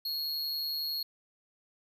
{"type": "tone with amplitude modulation", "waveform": "square", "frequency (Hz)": 4306, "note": "C8", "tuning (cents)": 49, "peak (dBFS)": -30, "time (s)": [0.05, 1.03], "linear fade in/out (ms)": 5, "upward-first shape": "sine", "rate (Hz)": 151, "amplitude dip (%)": 50, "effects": []}